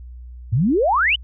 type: exponential sweep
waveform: sine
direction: up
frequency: 101.4 to 3136 Hz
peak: -14 dBFS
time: 0.52-1.16 s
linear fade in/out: 10 ms
effects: added 61 Hz sine -34 dBFS peak until 1.23 s